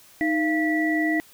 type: tone cluster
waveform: sine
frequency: 311.5 / 686 / 1954 Hz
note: D#4 / F5 / B6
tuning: +2 / -31 / -19 cents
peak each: -22 / -29 / -25 dBFS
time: 0.21-1.2 s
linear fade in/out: 0 ms
effects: white hiss -52 dBFS RMS until 1.33 s